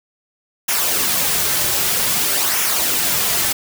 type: noise with flanger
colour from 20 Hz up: white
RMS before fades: -18 dBFS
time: 0.68-3.53 s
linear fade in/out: 10 ms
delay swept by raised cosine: 0.23 to 4.33 ms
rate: 0.52 Hz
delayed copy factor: -0.5
effects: none